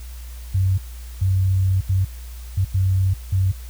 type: tone bursts at uneven times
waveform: sine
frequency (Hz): 94.8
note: F#2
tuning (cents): +43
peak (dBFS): -15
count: 6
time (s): 0.54-0.78 / 1.21-1.81 / 1.89-2.05 / 2.57-2.65 / 2.74-3.14 / 3.32-3.52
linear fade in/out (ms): 10
effects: added 60 Hz sine -32 dBFS peak until 3.69 s + white hiss -46 dBFS RMS until 3.69 s